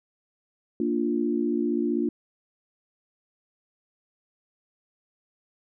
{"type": "chord", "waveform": "sine", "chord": "Bb major", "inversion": "none", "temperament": "equal", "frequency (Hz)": [233.1, 293.7, 349.2], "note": ["Bb3", "D4", "F4"], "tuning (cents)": [0, 0, 0], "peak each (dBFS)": -27, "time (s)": [0.8, 2.09], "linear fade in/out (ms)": 2, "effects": []}